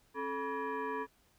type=tone with frequency modulation; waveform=sine; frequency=270 Hz; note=C#4; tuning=45 cents flat; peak=-34 dBFS; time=0.14-1.07 s; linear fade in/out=50 ms; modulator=706 Hz; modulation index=1.8; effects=pink hiss -69 dBFS RMS until 1.38 s